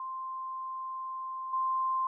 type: tone with level steps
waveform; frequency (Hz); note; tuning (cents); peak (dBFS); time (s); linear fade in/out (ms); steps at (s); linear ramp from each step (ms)
sine; 1046.5; C6; 0; -35 / -27; 0-2.07; 2; 1.53; 5
effects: none